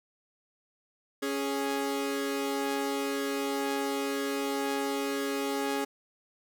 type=tone pair together; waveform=sawtooth; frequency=277.2 / 415.3 Hz; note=C#4 / G#4; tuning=0 / 0 cents; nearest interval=perfect fifth; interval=700 cents; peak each=-28 dBFS; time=1.22-5.85 s; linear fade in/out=10 ms; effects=none